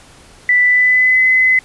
sine tone with pitch glide, 1979 to 2030 Hz, B6 to B6, +3 to +47 cents, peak -8 dBFS, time 0.49-1.59 s, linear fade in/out 2 ms, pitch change +44 cents, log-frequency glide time 0.62-1.25 s, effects pink hiss -43 dBFS RMS until 1.64 s + resampled to 24000 Hz

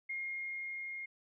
sine tone with level ramp, 2136 Hz, C7, 35 cents sharp, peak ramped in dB -36 to -40 dBFS, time 0.09-1.06 s, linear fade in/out 10 ms, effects none

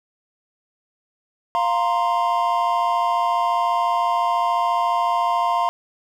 triangle chord, F suspended fourth, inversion none, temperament equal, 698.5 / 932.3 / 1046.5 Hz, F5 / Bb5 / C6, 0 / 0 / 0 cents, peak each -20 dBFS, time 1.55-5.69 s, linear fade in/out 0 ms, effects none

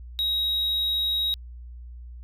triangle tone, 3806 Hz, A#7, 35 cents sharp, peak -21 dBFS, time 0.19-1.34 s, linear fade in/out 0 ms, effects added 60 Hz sine -38 dBFS peak until 2.23 s

